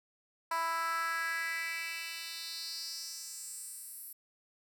10% pulse tone with high-pass filter sweep, 330 Hz, E4, 2 cents sharp, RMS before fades -38 dBFS, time 0.51-4.13 s, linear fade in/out 5 ms, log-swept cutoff 950 to 12000 Hz, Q 3.4, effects none

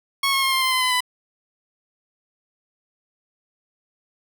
15% pulse tone with pitch steps, 1100 / 1084.9 / 1069.9 / 1055.2 / 1040.7 / 1026.3 / 1012.2 / 998.3 Hz, C#6 / C#6 / C6 / C6 / C6 / C6 / B5 / B5, -14 / -38 / +38 / +14 / -10 / -34 / +42 / +18 cents, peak -12 dBFS, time 0.23-1.006 s, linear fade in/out 5 ms, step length 97 ms, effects none

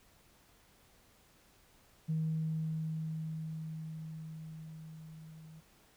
sine tone with level ramp, 158.6 Hz, D#3, 33 cents sharp, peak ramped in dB -29 to -50 dBFS, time 2.08-5.61 s, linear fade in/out 20 ms, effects tanh soft clip ceiling -26 dBFS + pink hiss -65 dBFS RMS until 5.96 s

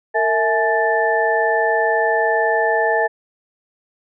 sine tone cluster, 455.3 / 654 / 848 / 1766 Hz, A#4 / E5 / G#5 / A6, -41 / -14 / +36 / +6 cents, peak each -20 dBFS, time 0.14-3.08 s, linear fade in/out 20 ms, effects none

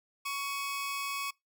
sawtooth tone pair together, 1116 / 2545 Hz, C#6 / D#7, +11 / +39 cents, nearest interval octave + major second, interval 1428 cents, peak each -31 / -35 dBFS, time 0.25-1.31 s, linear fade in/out 10 ms, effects noise-tail reverb RT60 0.2 s tail -25 dB re dry

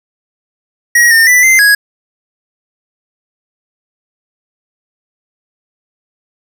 square tone with pitch steps, 1898 / 1818 / 1982 / 2076 / 1661 Hz, A#6 / A#6 / B6 / C7 / G#6, +31 / -44 / +6 / -14 / 0 cents, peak -5 dBFS, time 0.95-1.75 s, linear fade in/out 5 ms, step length 160 ms, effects none

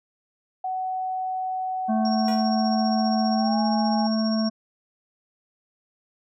sine tone with pitch glide, 748 to 825.2 Hz, F#5 to G#5, +19 to -11 cents, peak -25 dBFS, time 0.64-4.07 s, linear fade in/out 5 ms, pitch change +170 cents, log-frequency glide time 3.33-3.61 s
harmonic tone, 220 Hz, A3, in tune, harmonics 1 / 3 / 5 / 7, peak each -21 / -30 / -38 / -44 dBFS, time 1.88-4.5 s, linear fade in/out 20 ms
sine tone with tremolo, 5540 Hz, F8, 15 cents flat, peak -29 dBFS, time 2.05-4.49 s, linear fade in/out 2 ms, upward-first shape sine, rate 15 Hz, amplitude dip 60%
10% pulse tone with exponential decay, 484.6 Hz, B4, 33 cents flat, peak -25 dBFS, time 2.28-2.56 s, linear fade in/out 2 ms, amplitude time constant 60 ms
effects none

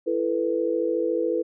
sine chord, E suspended fourth, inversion none, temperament equal with one note detuned, 334.4 / 440 / 493.9 Hz, E4 / A4 / B4, +25 / 0 / 0 cents, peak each -26 / -27 / -25 dBFS, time 0.06-1.43 s, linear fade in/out 20 ms, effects none

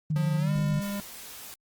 sine tone with vibrato, 151.7 Hz, D#3, 44 cents flat, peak -24 dBFS, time 0.1-0.8 s, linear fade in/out 5 ms, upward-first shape square, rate 12 Hz, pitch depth 43 cents each way
square tone with pitch glide, 178.4 to 201.4 Hz, F3 to G3, +37 to +47 cents, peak -31 dBFS, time 0.16-1 s, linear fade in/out 0 ms, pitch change +210 cents, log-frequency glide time 0.38-0.51 s
white noise, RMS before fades -43 dBFS, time 0.82-1.54 s, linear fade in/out 0 ms
effects Opus 24 kbps

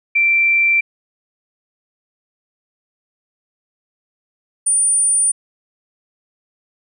sine tone pair in turn, 2349 / 9318 Hz, D7 / D9, 0 / -15 cents, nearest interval 2 octaves, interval 2385 cents, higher second, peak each -11 / -12 dBFS, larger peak first, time 0.15-0.81 / 4.66-5.32 s, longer neither, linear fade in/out 10 ms, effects none

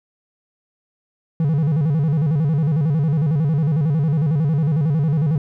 triangle tone with vibrato, 151.3 Hz, D#3, 48 cents flat, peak -13 dBFS, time 1.4-5.38 s, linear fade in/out 2 ms, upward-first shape square, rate 11 Hz, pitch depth 130 cents each way, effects none

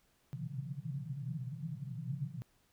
white band-pass noise, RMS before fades -41 dBFS, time 0.33-2.42 s, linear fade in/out 0 ms, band 120 to 170 Hz, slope 96 dB/octave, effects pink hiss -72 dBFS RMS until 2.72 s

